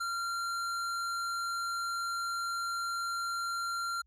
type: tone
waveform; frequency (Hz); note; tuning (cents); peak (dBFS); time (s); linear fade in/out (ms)
square; 1379; F6; -22; -33; 0-4.02; 10
effects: added 60 Hz sine -65 dBFS peak until 4.06 s + low-pass 10000 Hz 12 dB/octave